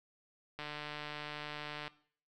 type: click train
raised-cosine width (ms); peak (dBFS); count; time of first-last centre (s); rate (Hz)
0.3; -26; 193; 0.59-1.879; 149
effects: noise-tail reverb RT60 0.5 s tail -18 dB re dry